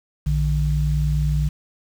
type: tone pair together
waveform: sine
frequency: 59.53 / 150 Hz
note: A#1 / D3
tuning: +37 / +37 cents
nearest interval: octave + major third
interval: 1600 cents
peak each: -20 dBFS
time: 0.26-1.49 s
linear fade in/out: 10 ms
effects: 7-bit